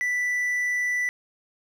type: tone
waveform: triangle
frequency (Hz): 1975.5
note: B6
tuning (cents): 0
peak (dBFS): -21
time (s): 0.01-1.09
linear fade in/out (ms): 0
effects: none